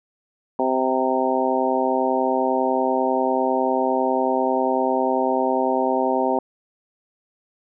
harmonic tone with a mistuned harmonic, 130.1 Hz, C3, 9 cents flat, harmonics 2 / 3 / 4 / 5 / 6 / 7, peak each -25 / -25 / -25 / -25 / -25 / -25 dBFS, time 0.59-6.39 s, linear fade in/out 2 ms, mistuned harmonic 7, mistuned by +15 cents, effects none

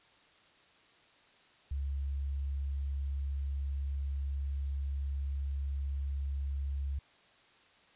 sine tone, 69.3 Hz, C#2, in tune, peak -32 dBFS, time 1.71-6.99 s, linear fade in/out 5 ms, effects white hiss -63 dBFS RMS until 7.95 s + resampled to 8000 Hz

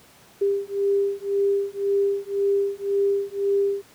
sine beating tone pair, 397.8 / 399.7 Hz, G4 / G4, +25 / +34 cents, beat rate 1.9 Hz, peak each -23 dBFS, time 0.41-3.82 s, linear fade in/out 10 ms, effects pink hiss -52 dBFS RMS until 3.94 s + high-pass 100 Hz 12 dB/octave

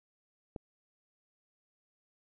click, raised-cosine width 2 ms, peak -26 dBFS, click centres 0.562 s, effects none

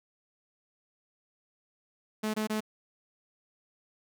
sawtooth tone bursts, 215.5 Hz, A3, 36 cents flat, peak -25 dBFS, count 3, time 2.23-2.606 s, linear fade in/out 10 ms, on 110 ms, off 23 ms, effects none

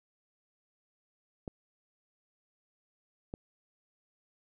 clicks, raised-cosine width 2 ms, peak -25 dBFS, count 2, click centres 1.478 / 3.339 s, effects none

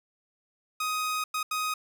sawtooth tone bursts at uneven times, 1253 Hz, D#6, 12 cents sharp, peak -24 dBFS, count 3, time 0.8-1.24 / 1.34-1.43 / 1.51-1.74 s, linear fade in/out 5 ms, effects none

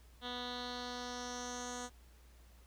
10% pulse tone with low-pass filter sweep, 245.9 Hz, B3, 7 cents flat, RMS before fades -43 dBFS, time 0.21-1.9 s, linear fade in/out 50 ms, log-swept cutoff 3500 to 7300 Hz, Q 4.4, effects added 60 Hz sine -58 dBFS peak until 2.66 s + pink hiss -67 dBFS RMS until 2.66 s

